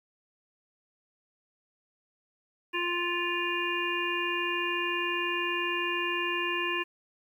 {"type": "harmonic tone", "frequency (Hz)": 349.2, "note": "F4", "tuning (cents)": 0, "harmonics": [1, 3, 5, 7, 8], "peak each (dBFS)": [-34, -34, -34, -34, -34], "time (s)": [2.73, 6.84], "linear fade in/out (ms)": 20, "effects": ["10-bit"]}